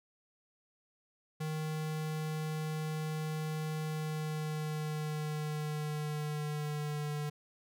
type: tone with pitch glide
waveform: square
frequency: 155.56 to 148.54 Hz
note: D#3 to D3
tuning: 0 to +20 cents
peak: -35 dBFS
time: 1.4-7.3 s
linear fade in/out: 10 ms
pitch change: -80 cents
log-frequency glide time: 3.83-7.14 s
effects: none